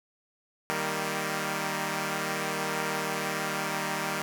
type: chord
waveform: 5% pulse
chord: Eb major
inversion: none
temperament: equal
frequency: 155.56 / 196 / 233.1 Hz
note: Eb3 / G3 / Bb3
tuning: 0 / 0 / 0 cents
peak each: -22 / -21 / -24 dBFS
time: 0.7-4.22 s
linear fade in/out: 0 ms
effects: none